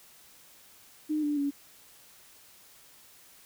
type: tone with pitch steps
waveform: sine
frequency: 305.2 / 294 / 283.1 Hz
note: D#4 / D4 / C#4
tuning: -33 / +2 / +37 cents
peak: -26 dBFS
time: 1.09-1.51 s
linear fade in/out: 20 ms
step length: 140 ms
effects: white hiss -56 dBFS RMS until 3.45 s